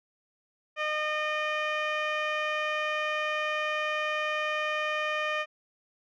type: tone with low-pass filter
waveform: 15% pulse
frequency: 610 Hz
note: D#5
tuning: 34 cents flat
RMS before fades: -30 dBFS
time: 0.76-5.46 s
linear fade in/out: 50 ms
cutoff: 2900 Hz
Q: 1.6
effects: none